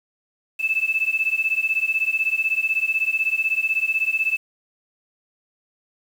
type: beating tone pair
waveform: sine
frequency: 2617 / 2633 Hz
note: E7 / E7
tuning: -13 / -3 cents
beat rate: 16 Hz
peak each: -22 / -22 dBFS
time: 0.59-4.38 s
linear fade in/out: 20 ms
effects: 7-bit